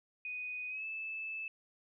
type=tone with pitch glide; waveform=sine; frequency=2489 to 2623 Hz; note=D#7 to E7; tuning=0 to -9 cents; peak=-38 dBFS; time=0.25-1.48 s; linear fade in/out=2 ms; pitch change=+91 cents; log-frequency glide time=0.69-0.85 s; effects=none